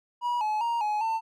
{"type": "tone with pitch steps", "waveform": "triangle", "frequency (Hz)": [966, 854, 936, 843, 896], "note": ["B5", "G#5", "A#5", "G#5", "A5"], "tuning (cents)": [-39, 48, 7, 26, 31], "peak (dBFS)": -23, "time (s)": [0.21, 1.21], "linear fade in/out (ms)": 50, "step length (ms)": 200, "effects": []}